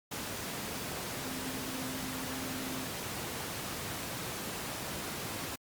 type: tone in noise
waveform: sine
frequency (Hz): 260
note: C4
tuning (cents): -11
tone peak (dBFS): -41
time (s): 1.24-2.86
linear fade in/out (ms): 10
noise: pink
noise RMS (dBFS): -38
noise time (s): 0.11-5.56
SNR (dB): -6
effects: high-pass 100 Hz 12 dB/octave + Opus 48 kbps